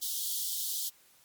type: high-pass noise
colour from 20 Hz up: white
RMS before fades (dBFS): -34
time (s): 0.01-0.9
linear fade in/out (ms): 20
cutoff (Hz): 3100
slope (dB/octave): 96
effects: white hiss -62 dBFS RMS until 1.24 s + MP3 96 kbps